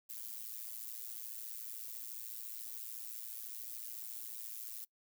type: noise with amplitude modulation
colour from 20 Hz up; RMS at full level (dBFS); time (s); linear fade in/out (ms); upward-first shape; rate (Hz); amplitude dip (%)
violet; -42; 0.09-4.85; 10; sine; 114; 85
effects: noise-tail reverb RT60 0.1 s tail -22 dB re dry